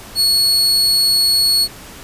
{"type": "tone", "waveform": "40% pulse", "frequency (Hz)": 4370, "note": "C#8", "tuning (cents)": -26, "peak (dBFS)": -10, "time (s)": [0.15, 1.68], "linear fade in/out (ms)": 50, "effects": ["pink hiss -36 dBFS RMS until 2.03 s", "resampled to 32000 Hz"]}